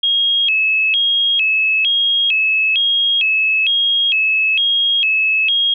sine tone with vibrato, 2909 Hz, F#7, 30 cents flat, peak -12 dBFS, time 0.03-5.74 s, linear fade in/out 5 ms, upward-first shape square, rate 1.1 Hz, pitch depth 200 cents each way, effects none

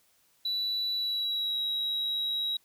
sine tone with pitch glide, 3951 to 3852 Hz, B7 to B7, 0 to -44 cents, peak -26 dBFS, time 0.45-2.57 s, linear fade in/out 5 ms, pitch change -44 cents, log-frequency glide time 0.94-1.6 s, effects tanh soft clip ceiling -26 dBFS + white hiss -67 dBFS RMS until 2.64 s

